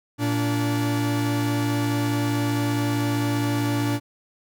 45% pulse tone pair together, 115 / 289.8 Hz, A#2 / D4, -23 / -23 cents, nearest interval octave + major third, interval 1600 cents, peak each -24 dBFS, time 0.18-4 s, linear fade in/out 50 ms, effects none

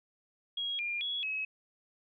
sine tone with pitch steps, 3299 / 2403 / 3357 / 2563 Hz, G#7 / D7 / G#7 / E7, -12 / +39 / +18 / -49 cents, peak -32 dBFS, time 0.57-1.45 s, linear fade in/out 5 ms, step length 220 ms, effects none

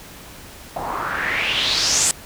white noise with low-pass filter sweep, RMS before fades -21 dBFS, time 0.76-2.11 s, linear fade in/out 0 ms, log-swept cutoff 750 to 8300 Hz, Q 4.4, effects pink hiss -40 dBFS RMS until 2.25 s

